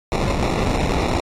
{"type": "noise with sample-and-hold", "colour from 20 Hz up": "pink", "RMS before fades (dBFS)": -20, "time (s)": [0.12, 1.2], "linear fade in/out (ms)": 0, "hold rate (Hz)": 1575, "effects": ["low-pass 7000 Hz 12 dB/octave", "AAC 48 kbps"]}